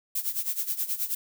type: noise with tremolo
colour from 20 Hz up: violet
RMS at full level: -27 dBFS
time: 0.15-1.15 s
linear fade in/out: 5 ms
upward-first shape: sine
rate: 9.4 Hz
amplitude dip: 80%
effects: none